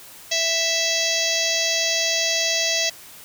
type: harmonic tone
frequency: 659.3 Hz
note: E5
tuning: in tune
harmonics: 1 / 3 / 4 / 5 / 6 / 7 / 8 / 9 / 10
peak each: -28 / -28 / -28 / -28 / -28 / -28 / -28 / -28 / -28 dBFS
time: 0.31-2.9 s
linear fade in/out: 10 ms
effects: white hiss -43 dBFS RMS until 3.24 s